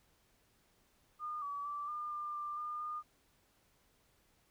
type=tone with pitch steps; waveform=sine; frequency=1216 / 1143 / 1165 / 1205 / 1197 / 1188 / 1209 / 1217 Hz; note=D#6 / D6 / D6 / D6 / D6 / D6 / D6 / D#6; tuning=-40 / -47 / -14 / +44 / +33 / +20 / +50 / -39 cents; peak=-38 dBFS; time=1.19-3.03 s; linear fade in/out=50 ms; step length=230 ms; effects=pink hiss -72 dBFS RMS until 4.5 s